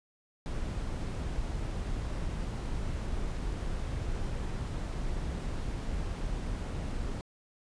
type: noise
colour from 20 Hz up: brown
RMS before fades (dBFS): -34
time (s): 0.46-7.21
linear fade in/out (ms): 0
effects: resampled to 22050 Hz